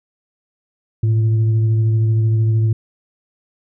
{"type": "tone with frequency modulation", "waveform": "sine", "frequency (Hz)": 110, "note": "A2", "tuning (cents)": 0, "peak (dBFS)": -12, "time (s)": [1.03, 2.73], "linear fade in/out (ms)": 5, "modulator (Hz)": 233, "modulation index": 0.23, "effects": []}